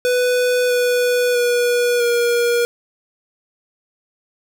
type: tone with pitch steps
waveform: square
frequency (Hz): 496.1 / 491.8 / 484.7 / 476.1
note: B4 / B4 / B4 / A#4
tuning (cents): +8 / -7 / -32 / +37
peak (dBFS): -15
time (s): 0.05-2.65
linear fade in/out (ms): 0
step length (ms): 650
effects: none